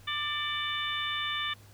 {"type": "harmonic tone with a mistuned harmonic", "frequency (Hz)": 593, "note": "D5", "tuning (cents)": 17, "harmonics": [2, 3, 4, 5, 6], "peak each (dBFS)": [-36, -36, -38, -37, -35], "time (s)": [0.07, 1.54], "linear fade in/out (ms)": 10, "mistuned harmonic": 4, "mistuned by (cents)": -41, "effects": ["added 102 Hz sine -53 dBFS peak until 1.73 s", "pink hiss -58 dBFS RMS until 1.73 s"]}